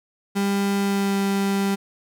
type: tone with pitch glide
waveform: 35% pulse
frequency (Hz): 199.1 to 197.38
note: G3 to G3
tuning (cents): +27 to +12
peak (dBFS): -18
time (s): 0.35-1.76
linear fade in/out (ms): 20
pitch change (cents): -15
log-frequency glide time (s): 0.8-1.18
effects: none